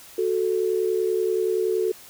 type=tone pair together; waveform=sine; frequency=369.5 / 440 Hz; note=F#4 / A4; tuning=-2 / 0 cents; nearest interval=minor third; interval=302 cents; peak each=-23 dBFS; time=0.18-1.92 s; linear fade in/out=5 ms; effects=white hiss -46 dBFS RMS until 2.09 s